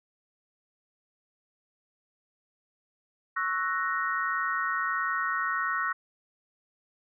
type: chord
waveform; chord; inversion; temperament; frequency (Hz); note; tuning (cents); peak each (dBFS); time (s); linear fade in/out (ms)
sine; F# dominant seventh; second; equal; 1108.7 / 1318.5 / 1480 / 1864.7; C#6 / E6 / F#6 / A#6; 0 / 0 / 0 / 0; -32; 3.36-5.93; 10
effects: none